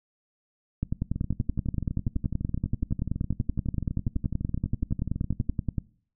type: two click trains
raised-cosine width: 5 ms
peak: -14 / -18 dBFS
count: 53 / 53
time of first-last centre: 0.83-5.782 / 1.16-5.493 s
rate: 10.5 / 12 Hz
effects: noise-tail reverb RT60 0.5 s tail -22 dB re dry